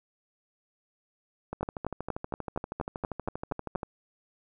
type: two click trains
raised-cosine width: 1 ms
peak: -16 / -20 dBFS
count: 10 / 30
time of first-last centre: 1.63-3.758 / 1.53-3.832 s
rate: 4.23 / 12.6 Hz
effects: none